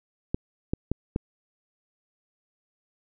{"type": "clicks", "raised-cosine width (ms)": 3, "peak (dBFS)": -12, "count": 4, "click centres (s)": [0.345, 0.735, 0.916, 1.161], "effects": []}